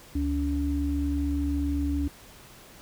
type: tone pair together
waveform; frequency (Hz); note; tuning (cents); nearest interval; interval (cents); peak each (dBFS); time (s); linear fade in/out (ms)
sine; 71.42 / 285.7; D2 / D4; -48 / -48; 2 octaves; 2400; -27; 0.15-2.08; 5
effects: pink hiss -50 dBFS RMS until 2.81 s